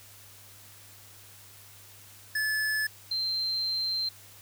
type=tone pair in turn; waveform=square / sine; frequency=1728 / 4137 Hz; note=A6 / C8; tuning=-32 / -20 cents; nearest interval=octave + minor third; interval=1512 cents; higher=second; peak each=-27 dBFS; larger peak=neither; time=2.35-2.87 / 3.11-4.09 s; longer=second; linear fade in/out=5 ms; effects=added 100 Hz sine -57 dBFS peak until 4.41 s + white hiss -52 dBFS RMS until 4.41 s